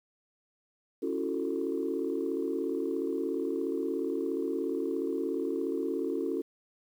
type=chord; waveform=sine; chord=F# minor seventh; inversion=second; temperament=just; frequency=277.5 / 333 / 370 / 444 Hz; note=C#4 / E4 / F#4 / A4; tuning=+2 / +18 / 0 / +16 cents; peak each=-34 dBFS; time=1.02-6.42 s; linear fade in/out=10 ms; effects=tanh soft clip ceiling -20 dBFS + 10-bit